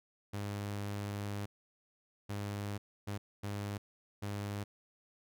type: tone bursts at uneven times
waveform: sawtooth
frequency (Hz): 101.9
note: G#2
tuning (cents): -32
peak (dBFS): -33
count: 5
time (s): 0.33-1.46 / 2.29-2.78 / 3.07-3.18 / 3.43-3.78 / 4.22-4.64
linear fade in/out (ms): 10
effects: none

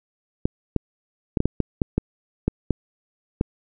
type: clicks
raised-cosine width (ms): 3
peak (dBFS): -6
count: 11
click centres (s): 0.455 / 0.763 / 1.372 / 1.404 / 1.456 / 1.603 / 1.818 / 1.98 / 2.48 / 2.707 / 3.411
effects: none

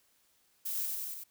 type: noise with echo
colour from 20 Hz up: violet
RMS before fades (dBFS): -36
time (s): 0.65-0.86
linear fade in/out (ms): 10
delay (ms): 95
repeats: 4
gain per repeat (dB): -2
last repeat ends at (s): 1.24
effects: white hiss -70 dBFS RMS until 1.3 s

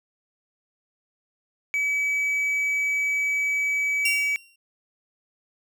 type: tone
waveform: triangle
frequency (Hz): 2285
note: D7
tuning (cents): -48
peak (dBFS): -20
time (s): 1.74-4.36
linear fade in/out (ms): 0
type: tone with exponential decay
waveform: sawtooth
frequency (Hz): 2755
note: F7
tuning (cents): -24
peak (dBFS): -17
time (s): 4.05-4.56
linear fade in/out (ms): 5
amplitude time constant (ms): 110
effects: none

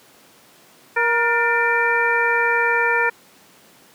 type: harmonic tone with a mistuned harmonic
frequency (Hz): 470.5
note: A#4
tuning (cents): +16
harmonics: 1 / 2 / 3 / 4 / 5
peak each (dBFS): -23 / -22 / -22 / -20 / -24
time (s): 0.96-3.1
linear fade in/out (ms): 10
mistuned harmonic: 4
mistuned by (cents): -77
effects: pink hiss -50 dBFS RMS until 3.94 s + high-pass 200 Hz 12 dB/octave

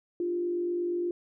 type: tone with frequency modulation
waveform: sine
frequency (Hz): 349.2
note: F4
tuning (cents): 0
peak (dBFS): -27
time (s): 0.2-1.11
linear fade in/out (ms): 2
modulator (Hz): 48.5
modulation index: 0.37
effects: none

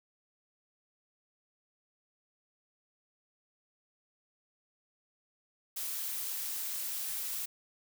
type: noise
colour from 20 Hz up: blue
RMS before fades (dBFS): -37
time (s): 5.76-7.46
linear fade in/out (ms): 10
effects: none

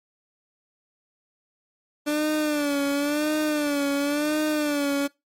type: tone with vibrato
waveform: 30% pulse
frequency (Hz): 293.7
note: D4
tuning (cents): 0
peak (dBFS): -19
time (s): 2.06-5.08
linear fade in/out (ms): 20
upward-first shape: sine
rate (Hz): 0.95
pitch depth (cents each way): 76
effects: noise-tail reverb RT60 0.2 s tail -21 dB re dry + MP3 64 kbps

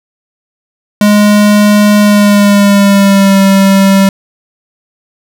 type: tone with pitch glide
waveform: square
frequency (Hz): 207.7 to 194.91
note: G#3 to G3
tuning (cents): 0 to -10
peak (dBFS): -4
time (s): 1.01-4.09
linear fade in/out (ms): 2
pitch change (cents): -110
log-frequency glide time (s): 1.99-3.4
effects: none

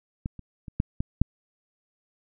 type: clicks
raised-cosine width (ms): 5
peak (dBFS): -17 / -28 / -26 / -10 / -14 / -6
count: 6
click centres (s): 0.259 / 0.393 / 0.682 / 0.801 / 1.005 / 1.216
effects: none

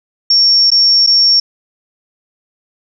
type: tone with dropouts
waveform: sine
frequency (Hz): 5490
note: F8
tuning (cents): -31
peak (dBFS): -6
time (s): 0.3-1.4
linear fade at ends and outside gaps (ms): 5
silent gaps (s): 0.704-0.716 / 1.065-1.072
effects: none

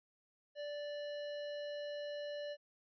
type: tone with notch filter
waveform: square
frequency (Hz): 585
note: D5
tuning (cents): -7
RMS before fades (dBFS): -43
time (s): 0.55-2.57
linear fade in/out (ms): 50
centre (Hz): 1200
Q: 1
effects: resampled to 11025 Hz

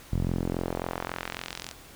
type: tone with band-pass filter sweep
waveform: sawtooth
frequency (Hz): 43.65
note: F1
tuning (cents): 0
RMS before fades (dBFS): -32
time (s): 0.12-1.72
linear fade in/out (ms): 10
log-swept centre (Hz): 120 to 6200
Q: 0.92
effects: pink hiss -49 dBFS RMS until 1.95 s

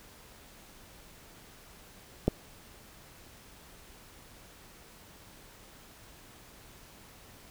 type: clicks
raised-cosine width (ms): 2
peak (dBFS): -10 / -27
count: 2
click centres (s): 2.28 / 2.285
effects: pink hiss -54 dBFS RMS until 7.5 s

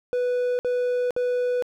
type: tone bursts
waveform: triangle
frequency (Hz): 493.9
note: B4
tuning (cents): 0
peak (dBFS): -19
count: 3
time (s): 0.13-1.624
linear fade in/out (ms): 0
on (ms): 460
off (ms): 57
effects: none

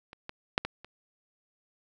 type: clicks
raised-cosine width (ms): 0.3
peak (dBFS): -29 / -22 / -7 / -16 / -29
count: 5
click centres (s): 0.131 / 0.294 / 0.579 / 0.65 / 0.846
effects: none

